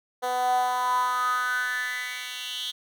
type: tone with high-pass filter sweep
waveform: 10% pulse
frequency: 249.7 Hz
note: B3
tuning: 19 cents sharp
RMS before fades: -27 dBFS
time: 0.22-2.72 s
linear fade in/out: 20 ms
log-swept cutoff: 600 to 3300 Hz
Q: 7
effects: none